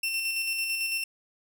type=tone with tremolo; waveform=sawtooth; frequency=2700 Hz; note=E7; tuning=41 cents sharp; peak=-23 dBFS; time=0.03-1.04 s; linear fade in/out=5 ms; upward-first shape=square; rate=9 Hz; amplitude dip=30%; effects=none